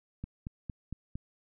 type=click train; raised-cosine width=5 ms; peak=-25 dBFS; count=5; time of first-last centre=0.24-1.155 s; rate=4.37 Hz; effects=none